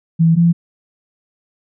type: tone pair in turn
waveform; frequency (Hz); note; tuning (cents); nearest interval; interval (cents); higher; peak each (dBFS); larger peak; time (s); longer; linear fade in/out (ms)
sine; 164.4 / 169.8; E3 / F3; -4 / -48; minor second; 56; second; -8; neither; 0.19-0.36 / 0.36-0.53; neither; 20
effects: none